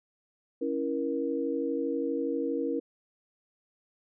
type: chord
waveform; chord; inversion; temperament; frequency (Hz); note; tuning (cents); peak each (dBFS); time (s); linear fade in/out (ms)
sine; A# diminished; first; equal with one note detuned; 277.2 / 329.6 / 473.5; C#4 / E4 / A#4; 0 / 0 / +27; -32 / -33 / -31; 0.61-2.8; 10
effects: none